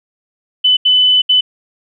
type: tone bursts at uneven times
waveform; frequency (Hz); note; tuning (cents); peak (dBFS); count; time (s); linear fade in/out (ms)
sine; 3007; F#7; +27; -7; 3; 0.64-0.77 / 0.85-1.22 / 1.29-1.41; 10
effects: none